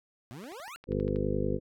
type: exponential sweep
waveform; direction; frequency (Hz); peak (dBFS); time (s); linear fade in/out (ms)
25% pulse; up; 110 to 1440; -38; 0.31-0.76; 0
type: click train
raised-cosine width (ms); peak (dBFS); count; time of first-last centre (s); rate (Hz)
0.3; -34; 10; 0.44-1.16; 12.5
type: harmonic tone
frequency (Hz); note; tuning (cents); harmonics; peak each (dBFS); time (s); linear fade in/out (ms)
50.4; G1; +49; 1 / 2 / 3 / 4 / 5 / 7 / 8 / 9 / 10; -36 / -36 / -36 / -36 / -36 / -36 / -36 / -36 / -36; 0.87-1.6; 50
effects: none